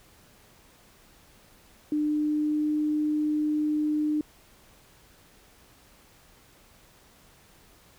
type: tone with pitch glide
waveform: sine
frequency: 300.4 to 302.3 Hz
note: D4 to D#4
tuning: +39 to -50 cents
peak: -23 dBFS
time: 1.92-4.21 s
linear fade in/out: 2 ms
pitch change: +11 cents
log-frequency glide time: 2.05-2.72 s
effects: pink hiss -57 dBFS RMS until 7.98 s